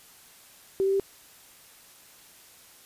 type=tone with pitch steps; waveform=sine; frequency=386.5 / 389.2 / 391.9 Hz; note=G4 / G4 / G4; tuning=-24 / -12 / 0 cents; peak=-21 dBFS; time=0.8-0.998 s; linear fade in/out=0 ms; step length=66 ms; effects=white hiss -53 dBFS RMS until 2.85 s + resampled to 32000 Hz